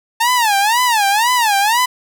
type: tone with vibrato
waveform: sawtooth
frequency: 890 Hz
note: A5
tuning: 20 cents sharp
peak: -8 dBFS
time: 0.2-1.86 s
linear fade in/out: 10 ms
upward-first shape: sine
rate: 2 Hz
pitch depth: 210 cents each way
effects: none